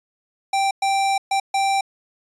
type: tone bursts at uneven times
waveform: square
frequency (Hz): 784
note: G5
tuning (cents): 0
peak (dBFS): -18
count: 4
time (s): 0.53-0.71 / 0.82-1.18 / 1.31-1.4 / 1.54-1.81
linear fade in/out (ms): 5
effects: resampled to 22050 Hz